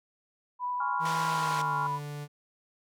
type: tone with vibrato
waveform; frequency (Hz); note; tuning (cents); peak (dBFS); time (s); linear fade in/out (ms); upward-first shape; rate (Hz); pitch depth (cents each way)
sine; 987.8; B5; 0; -29; 0.59-2; 50; triangle; 11; 8
type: chord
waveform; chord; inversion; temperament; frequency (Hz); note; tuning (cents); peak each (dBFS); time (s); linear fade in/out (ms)
sine; Db major seventh; second; equal; 830.6 / 1046.5 / 1108.7 / 1396.9; Ab5 / C6 / Db6 / F6; 0 / 0 / 0 / 0; -37 / -38 / -36 / -35; 0.8-1.87; 5
type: tone with pitch glide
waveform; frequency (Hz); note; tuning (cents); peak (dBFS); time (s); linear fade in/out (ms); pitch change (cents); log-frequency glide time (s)
45% pulse; 161.4 to 146.3; E3 to D3; -36 to -6; -36; 0.99-2.28; 50; -170; 1.28-1.79
type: band-pass noise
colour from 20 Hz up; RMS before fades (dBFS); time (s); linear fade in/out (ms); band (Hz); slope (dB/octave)
pink; -39; 1.05-1.62; 5; 720 to 7600; 12
effects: none